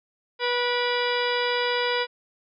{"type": "harmonic tone with a mistuned harmonic", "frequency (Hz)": 488.1, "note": "B4", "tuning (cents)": -20, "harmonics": [1, 2, 3, 4, 5, 6, 7, 8, 10], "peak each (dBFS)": [-26, -29, -31, -32, -33, -34, -34, -35, -36], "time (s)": [0.39, 2.07], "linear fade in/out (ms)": 50, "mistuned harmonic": 5, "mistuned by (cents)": -56, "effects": []}